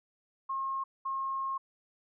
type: tone bursts at uneven times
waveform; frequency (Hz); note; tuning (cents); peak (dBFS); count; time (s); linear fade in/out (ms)
sine; 1076; C6; +48; -31; 2; 0.49-0.84 / 1.05-1.58; 10
effects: none